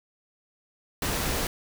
pink noise, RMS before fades -28 dBFS, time 1.02-1.47 s, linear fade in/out 2 ms, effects none

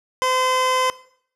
25% pulse tone pair together, 513 / 1026 Hz, C5 / C6, -34 / -34 cents, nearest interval octave, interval 1200 cents, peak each -18 dBFS, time 0.22-0.9 s, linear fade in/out 0 ms, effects noise-tail reverb RT60 0.6 s tail -18 dB re dry + low-pass 9000 Hz 12 dB/octave

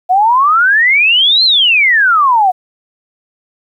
sine exponential two-way sweep, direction up then down, 711 to 4254 to 711 Hz, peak -6 dBFS, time 0.09-2.52 s, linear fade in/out 20 ms, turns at 1.44 s, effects 8-bit

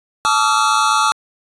square tone cluster, 871 / 1149 / 1258 / 1373 Hz, A5 / D6 / D#6 / F6, -18 / -38 / +19 / -30 cents, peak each -19 dBFS, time 0.25-1.12 s, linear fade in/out 0 ms, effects resampled to 22050 Hz

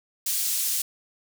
pink high-pass noise, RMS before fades -26 dBFS, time 0.26-0.82 s, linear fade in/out 5 ms, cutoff 6300 Hz, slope 12 dB/octave, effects none

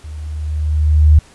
sine tone with level ramp, 76.1 Hz, D#2, 38 cents flat, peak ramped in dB -27 to -3 dBFS, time 0.04-1.19 s, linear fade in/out 5 ms, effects pink hiss -46 dBFS RMS until 1.34 s + resampled to 24000 Hz

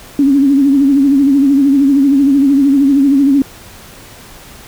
sine tone with vibrato, 277.2 Hz, C#4, in tune, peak -6 dBFS, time 0.19-3.42 s, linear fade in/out 2 ms, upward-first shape sine, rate 13 Hz, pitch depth 72 cents each way, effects pink hiss -36 dBFS RMS until 4.67 s

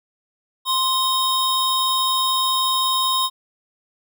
square tone pair together, 1046.5 / 3736 Hz, C6 / A#7, 0 / +3 cents, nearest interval octave + minor seventh, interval 2203 cents, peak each -21 / -21 dBFS, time 0.65-3.3 s, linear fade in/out 50 ms, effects none

